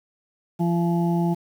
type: harmonic tone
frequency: 170.8 Hz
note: F3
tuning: 38 cents flat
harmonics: 1 / 2 / 4 / 5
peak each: -20 / -26 / -32 / -31 dBFS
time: 0.59-1.35 s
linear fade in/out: 20 ms
effects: 8-bit